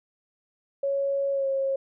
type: tone with pitch glide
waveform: sine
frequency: 554.4 to 541.7 Hz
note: C#5 to C#5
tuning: 0 to -40 cents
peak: -23 dBFS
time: 0.83-1.76 s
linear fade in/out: 5 ms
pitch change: -40 cents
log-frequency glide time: 1.32-1.47 s
effects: none